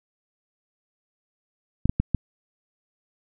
clicks, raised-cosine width 5 ms, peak -8 dBFS, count 4, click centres 1.856 / 1.895 / 2 / 2.147 s, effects none

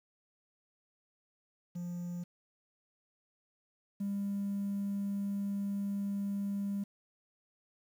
triangle tone pair in turn, 175.2 / 200.1 Hz, F3 / G3, +6 / +36 cents, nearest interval major second, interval 230 cents, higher second, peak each -34 / -29 dBFS, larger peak second, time 1.75-2.24 / 4-6.84 s, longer second, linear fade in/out 10 ms, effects tanh soft clip ceiling -29 dBFS + 10-bit

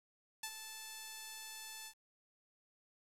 5% pulse tone with ADSR envelope, 877 Hz, A5, 6 cents flat, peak -27 dBFS, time 0.43-1.94 s, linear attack 6 ms, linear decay 60 ms, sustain -8 dB, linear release 72 ms, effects resampled to 32000 Hz + 10-bit

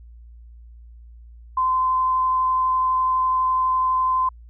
sine tone with vibrato, 1031 Hz, C6, 26 cents flat, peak -17 dBFS, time 1.57-4.29 s, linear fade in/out 5 ms, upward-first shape triangle, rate 12 Hz, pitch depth 8 cents each way, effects added 58 Hz sine -41 dBFS peak until 4.49 s

